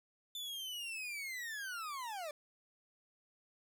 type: linear sweep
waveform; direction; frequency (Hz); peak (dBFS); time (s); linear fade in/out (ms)
40% pulse; down; 3537 to 573; -40; 0.35-2.31; 2
effects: none